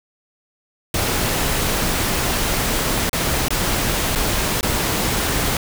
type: noise with dropouts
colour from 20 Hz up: pink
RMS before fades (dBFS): -20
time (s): 0.94-5.57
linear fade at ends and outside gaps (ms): 2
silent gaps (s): 3.095-3.13 / 3.484-3.505 / 4.152-4.157 / 4.61-4.629
effects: none